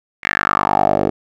10% pulse tone with band-pass filter sweep, 49.91 Hz, G1, 32 cents sharp, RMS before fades -17 dBFS, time 0.23-1.1 s, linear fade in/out 10 ms, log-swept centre 2100 to 450 Hz, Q 4.7, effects none

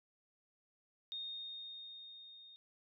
sine tone with level ramp, 3692 Hz, A#7, 17 cents flat, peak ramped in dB -40 to -55 dBFS, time 1.12-2.56 s, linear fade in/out 0 ms, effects none

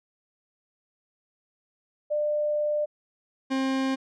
sine / 40% pulse tone pair in turn, 597 / 265.9 Hz, D5 / C4, +28 / +28 cents, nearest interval octave + major second, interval 1400 cents, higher first, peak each -23 dBFS, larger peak neither, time 2.1-2.86 / 3.5-3.96 s, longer first, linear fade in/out 20 ms, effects low-pass 5000 Hz 12 dB/octave

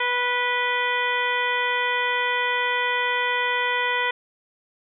harmonic tone with a mistuned harmonic, 491.1 Hz, B4, 10 cents flat, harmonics 1 / 2 / 3 / 4 / 5 / 6 / 7, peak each -30 / -26 / -29 / -25 / -30 / -33 / -35 dBFS, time 0-4.11 s, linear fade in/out 5 ms, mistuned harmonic 6, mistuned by +84 cents, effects none

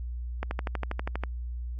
click train, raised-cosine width 0.5 ms, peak -16 dBFS, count 11, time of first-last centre 0.43-1.236 s, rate 12.4 Hz, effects added 60 Hz sine -32 dBFS peak until 1.79 s + AAC 48 kbps

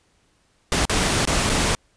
pink noise with dropouts, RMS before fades -20 dBFS, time 0.72-1.75 s, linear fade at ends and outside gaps 0 ms, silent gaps 0.853-0.896 / 1.252-1.274 / 1.493-1.498 s, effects pink hiss -63 dBFS RMS until 1.96 s + resampled to 22050 Hz

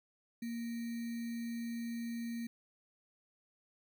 sine tone with sample-and-hold, 233.1 Hz, A#3, in tune, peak -37 dBFS, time 0.42-2.47 s, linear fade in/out 5 ms, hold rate 2100 Hz, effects none

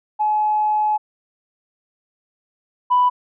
sine tone pair in turn, 850 / 990.4 Hz, G#5 / B5, +40 / +5 cents, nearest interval minor third, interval 265 cents, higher second, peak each -15 / -11 dBFS, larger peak second, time 0.19-0.98 / 2.9-3.1 s, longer first, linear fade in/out 20 ms, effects tanh soft clip ceiling -8 dBFS

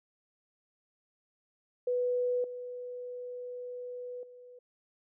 sine tone with level steps, 493.9 Hz, B4, in tune, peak -27 / -38 / -49 dBFS, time 1.87-4.59 s, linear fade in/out 5 ms, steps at 2.44 / 4.23 s, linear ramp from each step 2 ms, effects none

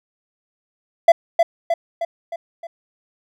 triangle tone with echo, 674 Hz, E5, 38 cents sharp, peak -3 dBFS, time 1.08-1.12 s, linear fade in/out 5 ms, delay 310 ms, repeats 5, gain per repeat -5 dB, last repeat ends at 2.67 s, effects none

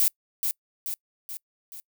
violet noise with echo, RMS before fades -21 dBFS, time 0-0.08 s, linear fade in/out 0 ms, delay 430 ms, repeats 4, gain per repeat -5 dB, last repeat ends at 1.8 s, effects noise-tail reverb RT60 0.1 s tail -26 dB re dry

